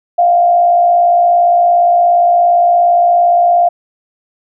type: tone with frequency modulation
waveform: sine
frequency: 698.5 Hz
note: F5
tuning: in tune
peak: -6 dBFS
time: 0.18-3.69 s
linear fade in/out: 10 ms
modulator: 57.3 Hz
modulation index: 0.46
effects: none